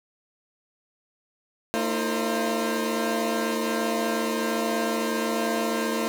20% pulse tone cluster, 226.7 / 312.3 / 340.7 / 528 Hz, A#3 / D#4 / F4 / C5, -48 / +7 / -43 / +16 cents, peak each -22 / -27 / -27 / -26 dBFS, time 1.74-6.08 s, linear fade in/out 0 ms, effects none

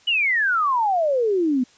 sine exponential sweep, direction down, 2987 to 241.5 Hz, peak -17 dBFS, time 0.07-1.64 s, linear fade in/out 10 ms, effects white hiss -54 dBFS RMS until 1.77 s + resampled to 16000 Hz

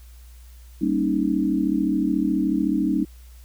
sine chord, Eb dominant seventh, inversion first, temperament equal with one note detuned, 196 / 232.1 / 277.2 / 311.1 Hz, G3 / Bb3 / Db4 / Eb4, 0 / -7 / 0 / 0 cents, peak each -25 / -27 / -24 / -23 dBFS, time 0.81-3.05 s, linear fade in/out 10 ms, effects added 60 Hz sine -42 dBFS peak until 3.44 s + white hiss -56 dBFS RMS until 3.44 s

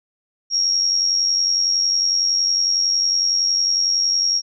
sine tone with amplitude modulation, 5588 Hz, F8, in tune, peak -13 dBFS, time 0.5-4.42 s, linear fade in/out 50 ms, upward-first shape sine, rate 90.9 Hz, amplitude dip 55%, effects none

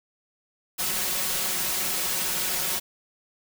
white noise with comb filter, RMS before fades -27 dBFS, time 0.78-2.8 s, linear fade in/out 20 ms, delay 5.4 ms, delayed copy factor +0.95, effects none

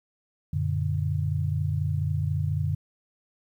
sine chord, Gb augmented, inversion none, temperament equal, 92.5 / 116.54 / 146.83 Hz, Gb2 / Bb2 / D3, 0 / 0 / 0 cents, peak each -27 / -32 / -27 dBFS, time 0.53-2.75 s, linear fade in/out 5 ms, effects 10-bit

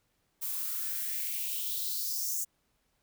violet noise with high-pass filter sweep, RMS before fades -34 dBFS, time 0.41-2.45 s, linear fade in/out 20 ms, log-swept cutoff 930 to 7000 Hz, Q 3.9, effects pink hiss -75 dBFS RMS until 3.02 s

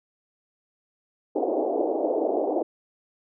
pink band-pass noise, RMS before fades -25 dBFS, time 1.35-2.63 s, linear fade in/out 10 ms, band 300 to 740 Hz, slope 48 dB/octave, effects none

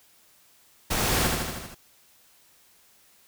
pink noise with echo, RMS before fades -26 dBFS, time 0.9-1.28 s, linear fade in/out 10 ms, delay 78 ms, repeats 6, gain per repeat -3 dB, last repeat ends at 1.748 s, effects white hiss -59 dBFS RMS until 3.27 s

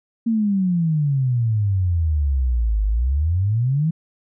sine exponential two-way sweep, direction down then up, 233.1 to 50.1 to 166.9 Hz, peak -16 dBFS, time 0.26-3.91 s, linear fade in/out 10 ms, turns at 2.85 s, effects none

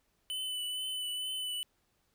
square tone with vibrato, 3004 Hz, F#7, 26 cents sharp, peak -35 dBFS, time 0.3-1.63 s, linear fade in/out 0 ms, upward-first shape triangle, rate 2.2 Hz, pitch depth 25 cents each way, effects pink hiss -75 dBFS RMS until 2.14 s

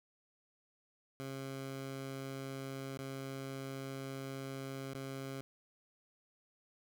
15% pulse tone with dropouts, 135.1 Hz, C#3, 44 cents flat, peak -35 dBFS, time 1.2-5.41 s, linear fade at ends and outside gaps 0 ms, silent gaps 2.974-2.991 / 4.935-4.947 s, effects none

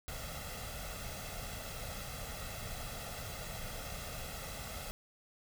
pink noise with comb filter, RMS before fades -43 dBFS, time 0.08-4.91 s, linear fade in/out 0 ms, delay 1.5 ms, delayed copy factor +0.7, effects none

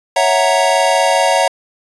square chord, F# dominant seventh, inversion second, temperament equal, 554.4 / 659.3 / 740 / 932.3 Hz, C#5 / E5 / F#5 / A#5, 0 / 0 / 0 / 0 cents, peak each -17 dBFS, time 0.16-1.48 s, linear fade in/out 5 ms, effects resampled to 24000 Hz

